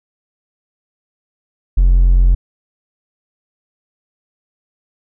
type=tone; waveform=triangle; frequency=44.19 Hz; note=F1; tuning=21 cents sharp; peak=-4 dBFS; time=1.77-2.35 s; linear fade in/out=10 ms; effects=tanh soft clip ceiling -1 dBFS